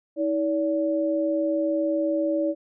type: tone pair together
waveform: sine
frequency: 320 / 572.7 Hz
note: D#4 / D5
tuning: +49 / -44 cents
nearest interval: minor seventh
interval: 1007 cents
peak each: -24 dBFS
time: 0.16-2.55 s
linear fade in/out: 50 ms
effects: none